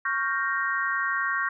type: chord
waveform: sine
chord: G half-diminished seventh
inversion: second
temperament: equal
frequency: 1108.7 / 1396.9 / 1568 / 1864.7 Hz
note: Db6 / F6 / G6 / Bb6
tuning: 0 / 0 / 0 / 0 cents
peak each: -29 / -32 / -29 / -29 dBFS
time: 0.05-1.49 s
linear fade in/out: 5 ms
effects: none